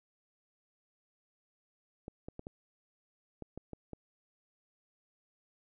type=clicks; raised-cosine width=2 ms; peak=-29 dBFS; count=8; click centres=2.081 / 2.285 / 2.394 / 2.469 / 3.423 / 3.576 / 3.733 / 3.933 s; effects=none